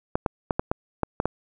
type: clicks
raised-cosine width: 1 ms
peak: -8 dBFS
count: 8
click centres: 0.155 / 0.262 / 0.508 / 0.595 / 0.715 / 1.033 / 1.201 / 1.256 s
effects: none